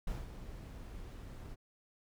brown noise with ADSR envelope, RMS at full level -38 dBFS, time 0.07-1.56 s, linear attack 4 ms, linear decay 180 ms, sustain -9 dB, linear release 32 ms, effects none

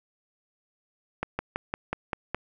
slowing click train, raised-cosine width 0.5 ms, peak -13 dBFS, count 7, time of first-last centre 1.23-2.346 s, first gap 160 ms, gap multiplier 1.06, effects none

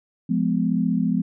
sine chord, F diminished, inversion none, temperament just, 174.61 / 209.5 / 251.4 Hz, F3 / Ab3 / Cb4, 0 / +15 / +31 cents, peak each -23 dBFS, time 0.29-1.22 s, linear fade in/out 10 ms, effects none

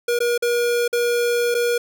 square tone with dropouts, 478.2 Hz, A#4, 44 cents sharp, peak -18 dBFS, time 0.08-1.78 s, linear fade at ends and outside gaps 5 ms, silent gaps 0.19-0.203 / 0.378-0.423 / 0.879-0.928 / 1.544-1.548 s, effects none

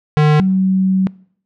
square / sine tone pair in turn, 151.1 / 189.17 Hz, D3 / F#3, +50 / +39 cents, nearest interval major third, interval 389 cents, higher second, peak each -9 / -11 dBFS, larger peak first, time 0.17-0.4 / 0.4-1.07 s, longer second, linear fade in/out 0 ms, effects noise-tail reverb RT60 0.6 s tail -23 dB re dry + low-pass 3000 Hz 12 dB/octave

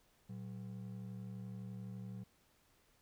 triangle ring-modulated tone, 151.7 Hz, D#3, 44 cents flat, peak -39 dBFS, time 0.29-2.24 s, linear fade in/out 10 ms, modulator 35.9 Hz, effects pink hiss -72 dBFS RMS until 3.01 s

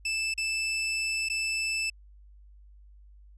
sawtooth tone with dropouts, 2637 Hz, E7, in tune, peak -24 dBFS, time 0.05-1.9 s, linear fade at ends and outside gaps 5 ms, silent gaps 0.34-0.377 / 1.288-1.298 s, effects added 50 Hz sine -50 dBFS peak until 3.37 s + resampled to 22050 Hz

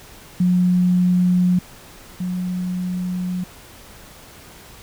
sine tone pair in turn, 180 / 181.25 Hz, F#3 / F#3, -47 / -35 cents, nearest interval unison, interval 12 cents, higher second, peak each -13 / -21 dBFS, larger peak first, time 0.4-1.59 / 2.2-3.44 s, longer second, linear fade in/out 5 ms, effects pink hiss -43 dBFS RMS until 4.82 s

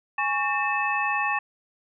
sine tone cluster, 828 / 1111 / 1805 / 2606 Hz, G#5 / C#6 / A6 / E7, -5 / +4 / +44 / -20 cents, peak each -28 dBFS, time 0.18-1.39 s, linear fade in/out 5 ms, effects none

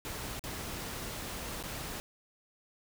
pink noise with dropouts, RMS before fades -40 dBFS, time 0.05-2 s, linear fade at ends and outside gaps 0 ms, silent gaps 0.394-0.439 / 1.627-1.637 s, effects none

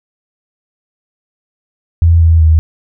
sine tone with pitch steps, 83.7 / 82.1 / 79.5 Hz, E2 / E2 / D#2, +27 / -6 / +38 cents, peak -4 dBFS, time 2.02-2.59 s, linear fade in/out 0 ms, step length 190 ms, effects none

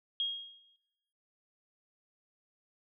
sine tone with exponential decay, 3264 Hz, G#7, 31 cents flat, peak -28 dBFS, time 0.2-0.76 s, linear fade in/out 1 ms, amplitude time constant 120 ms, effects noise-tail reverb RT60 0.9 s tail -23 dB re dry

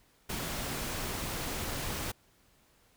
pink noise, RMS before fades -36 dBFS, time 0.29-2.12 s, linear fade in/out 10 ms, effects pink hiss -66 dBFS RMS until 2.96 s

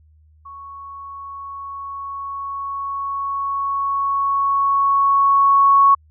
sine tone with level ramp, 1108.7 Hz, C#6, in tune, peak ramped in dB -34 to -8 dBFS, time 0.45-5.95 s, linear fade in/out 10 ms, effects added 77 Hz sine -49 dBFS peak until 6.1 s

